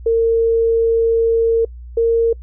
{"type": "tone pair in turn", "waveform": "sine", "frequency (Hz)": [456.9, 460.1], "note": ["A#4", "A#4"], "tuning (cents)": [-35, -23], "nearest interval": "unison", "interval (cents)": 12, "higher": "second", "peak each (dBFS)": -11, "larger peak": "neither", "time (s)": [[0.06, 1.65], [1.97, 2.33]], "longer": "first", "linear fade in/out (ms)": 5, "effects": ["noise-tail reverb RT60 0.1 s tail -26 dB re dry", "added 60 Hz sine -31 dBFS peak until 2.42 s"]}